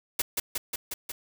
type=noise with echo; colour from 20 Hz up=white; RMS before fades=-26 dBFS; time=0.19-0.22 s; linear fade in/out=5 ms; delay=180 ms; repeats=5; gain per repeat=-2 dB; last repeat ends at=1.12 s; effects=none